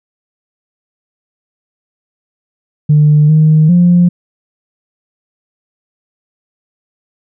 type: tone with pitch steps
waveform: sine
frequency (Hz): 150 / 155.5 / 175.7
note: D3 / D#3 / F3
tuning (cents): +37 / -1 / +11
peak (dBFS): -3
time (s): 2.89-4.09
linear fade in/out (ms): 10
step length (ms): 400
effects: tanh soft clip ceiling 0 dBFS